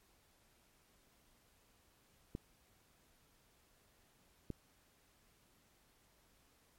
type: clicks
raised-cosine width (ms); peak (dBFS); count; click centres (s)
3; -28; 2; 2.351 / 4.503
effects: pink hiss -71 dBFS RMS until 6.78 s + MP3 64 kbps

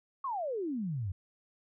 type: exponential sweep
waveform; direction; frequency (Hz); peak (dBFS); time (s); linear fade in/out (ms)
sine; down; 1141 to 86.2; -32; 0.24-1.12; 5
effects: none

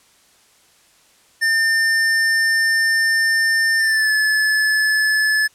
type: tone with pitch glide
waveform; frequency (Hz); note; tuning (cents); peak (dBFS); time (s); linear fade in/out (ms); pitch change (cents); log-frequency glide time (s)
square; 1800 to 1727.7; A6 to A6; +39 to -32; -15; 1.41-5.48; 20; -71; 3.78-4.12
effects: white hiss -54 dBFS RMS until 5.54 s + low-pass 10000 Hz 12 dB/octave

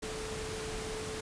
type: tone in noise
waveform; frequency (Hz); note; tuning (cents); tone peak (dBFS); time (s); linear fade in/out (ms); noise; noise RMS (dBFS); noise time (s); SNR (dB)
sine; 436.7; A4; -13; -40; 0.02-1.21; 10; pink; -40; 0.02-1.21; -3
effects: resampled to 22050 Hz

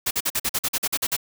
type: noise bursts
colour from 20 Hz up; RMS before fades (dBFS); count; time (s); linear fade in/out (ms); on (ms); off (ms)
white; -23; 12; 0.06-1.166; 10; 50; 46
effects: none

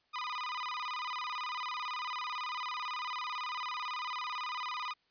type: tone with vibrato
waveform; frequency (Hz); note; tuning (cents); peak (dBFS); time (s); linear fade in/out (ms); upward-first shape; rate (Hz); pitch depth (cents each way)
sawtooth; 1108.7; C#6; 0; -32; 0.13-4.94; 20; square; 18; 180
effects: white hiss -73 dBFS RMS until 5.1 s + resampled to 11025 Hz

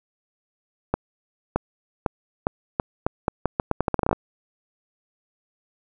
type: accelerating click train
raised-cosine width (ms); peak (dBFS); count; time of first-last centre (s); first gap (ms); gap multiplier
1; -6; 19; 0.94-4.13; 620; 0.81
effects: none

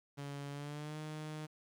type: tone with pitch glide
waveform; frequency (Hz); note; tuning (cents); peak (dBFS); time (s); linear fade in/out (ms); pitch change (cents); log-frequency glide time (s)
sawtooth; 141.9 to 153.85; C#3 to D#3; +41 to -19; -38; 0.17-1.47; 20; +140; 0.51-0.98
effects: low-pass 10000 Hz 12 dB/octave + 11-bit

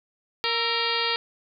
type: harmonic tone with a mistuned harmonic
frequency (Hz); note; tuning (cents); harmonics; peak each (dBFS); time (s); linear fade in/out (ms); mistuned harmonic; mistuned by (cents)
466.2; A#4; 0; 1 / 2 / 3 / 4 / 5 / 6 / 7 / 8 / 9 / 10; -32 / -32 / -32 / -32 / -32 / -32 / -32 / -32 / -32 / -32; 0.44-1.16; 0; 3; -77
effects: none

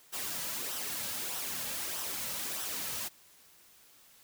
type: noise with flanger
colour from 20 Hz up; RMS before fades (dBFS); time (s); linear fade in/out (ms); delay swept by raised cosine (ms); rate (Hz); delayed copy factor
white; -37; 0.12-3.09; 20; 0.43 to 2.83; 1.6; -0.5
effects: white hiss -60 dBFS RMS until 4.23 s

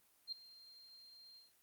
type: tone with ADSR envelope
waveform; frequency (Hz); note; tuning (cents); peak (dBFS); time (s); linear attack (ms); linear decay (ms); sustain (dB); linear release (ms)
sine; 4186; C8; 0; -38; 0.27-1.53; 53; 4; -19; 170
effects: white hiss -72 dBFS RMS until 1.62 s + Opus 32 kbps

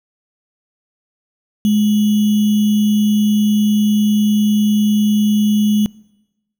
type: tone with sample-and-hold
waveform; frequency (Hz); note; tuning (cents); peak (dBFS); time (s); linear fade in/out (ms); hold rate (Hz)
sine; 210; G#3; +19; -10; 1.65-5.86; 0; 3150
effects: noise-tail reverb RT60 1.0 s tail -24 dB re dry

